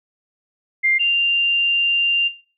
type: tone pair in turn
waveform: sine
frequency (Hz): 2100 / 2787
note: C7 / F7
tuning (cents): +6 / -4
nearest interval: perfect fourth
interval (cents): 490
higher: second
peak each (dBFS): -14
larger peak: neither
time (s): 0.83-0.99 / 0.99-2.29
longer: second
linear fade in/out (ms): 20
effects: noise-tail reverb RT60 0.4 s tail -17 dB re dry